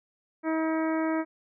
harmonic tone, 319.5 Hz, D#4, 46 cents sharp, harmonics 1 / 2 / 3 / 4 / 5 / 6 / 7, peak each -26 / -32 / -36 / -38 / -40 / -42 / -43 dBFS, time 0.43-1.25 s, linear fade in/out 50 ms, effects none

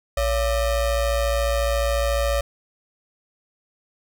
square ring-modulated tone, 311.1 Hz, D#4, in tune, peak -17 dBFS, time 0.17-2.41 s, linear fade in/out 5 ms, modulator 254 Hz, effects none

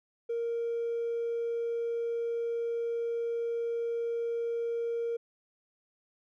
sine tone with hard clipping, 466.2 Hz, A#4, in tune, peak -30 dBFS, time 0.29-5.17 s, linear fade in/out 10 ms, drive 1 dB, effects none

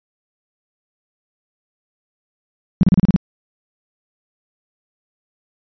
sine tone bursts, 185 Hz, F#3, in tune, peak -7 dBFS, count 7, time 2.81-3.162 s, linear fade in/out 0 ms, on 22 ms, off 33 ms, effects resampled to 11025 Hz

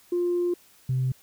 sine tone pair in turn, 351.5 / 129.4 Hz, F4 / C3, +11 / -19 cents, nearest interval octave + perfect fourth, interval 1730 cents, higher first, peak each -21 dBFS, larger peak neither, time 0.12-0.54 / 0.89-1.12 s, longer first, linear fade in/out 5 ms, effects tanh soft clip ceiling -18 dBFS + white hiss -57 dBFS RMS until 1.22 s

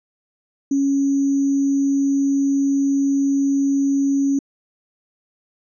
sine tone with sample-and-hold, 277.1 Hz, C#4, 1 cent flat, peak -15 dBFS, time 0.71-4.39 s, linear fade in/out 5 ms, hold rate 6300 Hz, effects resampled to 22050 Hz

